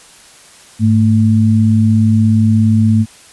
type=tone pair together; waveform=sine; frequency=104.6 / 221.6 Hz; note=G#2 / A3; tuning=+13 / +13 cents; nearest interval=octave + minor second; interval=1300 cents; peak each=-10 dBFS; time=0.79-3.06 s; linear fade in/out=50 ms; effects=white hiss -41 dBFS RMS until 3.32 s + resampled to 24000 Hz